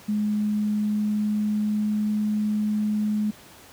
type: tone with pitch glide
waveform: sine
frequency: 210.2 to 211.5 Hz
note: G#3 to G#3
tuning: +21 to +32 cents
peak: -21 dBFS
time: 0.08-3.31 s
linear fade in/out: 10 ms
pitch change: +11 cents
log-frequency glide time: 0.77-2.1 s
effects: pink hiss -48 dBFS RMS until 3.72 s + high-pass 80 Hz 12 dB/octave